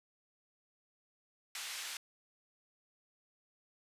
pink band-pass noise, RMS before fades -43 dBFS, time 1.55-1.97 s, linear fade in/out 2 ms, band 1900 to 10000 Hz, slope 12 dB/octave, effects resampled to 32000 Hz

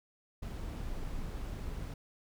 brown noise with ADSR envelope, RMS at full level -36 dBFS, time 0.42-1.94 s, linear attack 12 ms, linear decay 4 ms, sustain -3 dB, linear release 4 ms, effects none

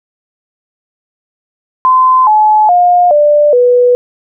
sine tone with pitch steps, 1029 / 855.3 / 711 / 591 / 491.3 Hz, C6 / A5 / F5 / D5 / B4, -29 / -49 / +31 / +11 / -9 cents, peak -4 dBFS, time 1.85-3.95 s, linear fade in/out 0 ms, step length 420 ms, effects none

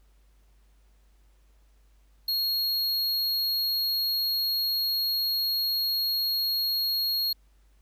square tone, 4294 Hz, C8, 44 cents sharp, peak -25 dBFS, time 2.28-7.33 s, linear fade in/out 5 ms, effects added 50 Hz sine -57 dBFS peak until 7.81 s + pink hiss -70 dBFS RMS until 7.81 s

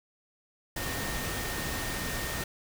sine tone in noise, 1836 Hz, A#6, 27 cents flat, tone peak -40 dBFS, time 0.76-2.44 s, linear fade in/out 5 ms, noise pink, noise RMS -34 dBFS, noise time 0.76-2.44 s, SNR -9 dB, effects none

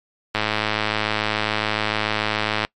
click train, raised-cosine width 0.3 ms, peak -4 dBFS, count 247, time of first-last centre 0.35-2.649 s, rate 107 Hz, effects noise-tail reverb RT60 0.1 s tail -24 dB re dry + MP3 64 kbps

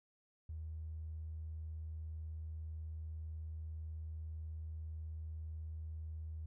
triangle tone, 79.1 Hz, D#2, 29 cents sharp, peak -38 dBFS, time 0.49-6.46 s, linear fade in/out 5 ms, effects tanh soft clip ceiling -40 dBFS

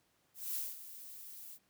violet noise with ADSR envelope, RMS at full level -37 dBFS, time 0.34-1.59 s, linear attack 210 ms, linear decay 210 ms, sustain -13 dB, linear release 54 ms, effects pink hiss -74 dBFS RMS until 1.69 s + high-pass 100 Hz 12 dB/octave

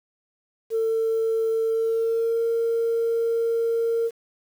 sine tone with pitch glide, 449.2 to 460.5 Hz, A4 to A#4, +36 to -21 cents, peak -19 dBFS, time 0.7-4.11 s, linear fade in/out 50 ms, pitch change +43 cents, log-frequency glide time 1.67-2.42 s, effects tanh soft clip ceiling -16 dBFS + 8-bit

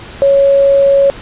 sine tone with quantisation, 554.4 Hz, C#5, in tune, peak -5 dBFS, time 0.22-1.1 s, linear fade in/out 0 ms, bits 5, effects pink hiss -31 dBFS RMS until 1.21 s + resampled to 8000 Hz

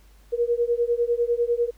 sine beating tone pair, 470.2 / 480.2 Hz, A#4 / B4, +15 / -49 cents, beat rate 10 Hz, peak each -23 dBFS, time 0.32-1.71 s, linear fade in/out 20 ms, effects added 50 Hz sine -50 dBFS peak until 1.77 s + pink hiss -60 dBFS RMS until 1.77 s

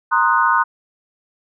sine chord, C half-diminished seventh, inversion third, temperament equal, 932.3 / 1046.5 / 1244.5 / 1480 Hz, Bb5 / C6 / Eb6 / Gb6, 0 / 0 / 0 / 0 cents, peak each -18 dBFS, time 0.11-0.64 s, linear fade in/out 20 ms, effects none

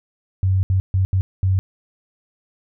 sine tone bursts at uneven times, 94.7 Hz, F#2, 41 cents sharp, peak -14 dBFS, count 5, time 0.43-0.63 / 0.7-0.8 / 0.94-1.05 / 1.13-1.21 / 1.43-1.59 s, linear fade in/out 0 ms, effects none

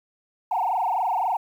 sine tone with frequency modulation, 830.6 Hz, G#5, in tune, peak -20 dBFS, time 0.51-1.37 s, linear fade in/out 5 ms, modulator 23.8 Hz, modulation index 4.8, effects tanh soft clip ceiling -16 dBFS + 9-bit

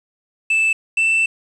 triangle tone pair in turn, 2637 / 2663 Hz, E7 / E7, 0 / +17 cents, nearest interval unison, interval 17 cents, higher second, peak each -12 dBFS, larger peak neither, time 0.5-0.73 / 0.97-1.26 s, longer second, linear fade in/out 5 ms, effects resampled to 24000 Hz + 7-bit

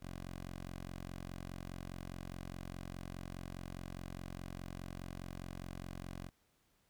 10% pulse tone, 44.85 Hz, F1, 47 cents sharp, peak -36 dBFS, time 0-6.31 s, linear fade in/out 50 ms, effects pink hiss -75 dBFS RMS until 6.89 s

